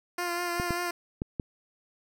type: tone with vibrato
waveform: 10% pulse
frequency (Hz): 349.2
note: F4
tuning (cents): 0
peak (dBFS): -21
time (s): 0.18-0.91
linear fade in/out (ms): 5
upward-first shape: sine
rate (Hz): 5.1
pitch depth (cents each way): 22
type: clicks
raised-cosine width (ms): 3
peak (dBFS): -17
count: 4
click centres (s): 0.599 / 0.707 / 1.219 / 1.398
effects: none